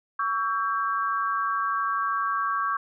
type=tone cluster; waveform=sine; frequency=1127 / 1324 / 1594 Hz; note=C#6 / E6 / G6; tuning=+28 / +7 / +28 cents; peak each=-25 / -31 / -31 dBFS; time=0.19-2.77 s; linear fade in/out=5 ms; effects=none